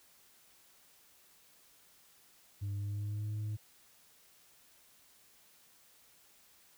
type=tone with pitch glide; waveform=sine; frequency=100.3 to 106.2 Hz; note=G2 to G#2; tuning=+40 to +39 cents; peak=-32 dBFS; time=2.61-3.57 s; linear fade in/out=20 ms; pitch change=+99 cents; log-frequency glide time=2.72-3.33 s; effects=tanh soft clip ceiling -34 dBFS + white hiss -64 dBFS RMS until 6.77 s